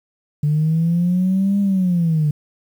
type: linear two-way sweep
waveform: sine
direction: up then down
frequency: 146.4 to 202.1 to 146.4 Hz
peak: -13 dBFS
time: 0.43-2.31 s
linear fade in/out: 5 ms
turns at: 1.6 s
effects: tanh soft clip ceiling -10 dBFS + 8-bit